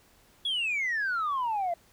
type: exponential sweep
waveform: sine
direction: down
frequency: 3414 to 667 Hz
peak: -25 dBFS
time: 0.45-1.74 s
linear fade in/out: 5 ms
effects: tanh soft clip ceiling -24 dBFS + pink hiss -61 dBFS RMS until 1.92 s